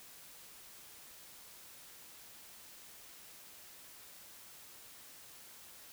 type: silence
effects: white hiss -55 dBFS RMS until 5.92 s